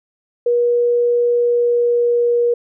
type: tone with pitch glide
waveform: sine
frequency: 480 to 477 Hz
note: B4 to A#4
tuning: -49 to +40 cents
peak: -12 dBFS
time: 0.46-2.54 s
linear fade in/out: 5 ms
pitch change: -11 cents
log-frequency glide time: 1.33-2.39 s
effects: none